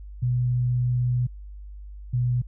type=tone pair in turn; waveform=sine; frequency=123.7 / 123.24 Hz; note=B2 / B2; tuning=+3 / -3 cents; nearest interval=unison; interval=6 cents; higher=first; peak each=-20 dBFS; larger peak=neither; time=0.22-1.27 / 2.13-2.42 s; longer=first; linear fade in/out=10 ms; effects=added 50 Hz sine -37 dBFS peak until 2.47 s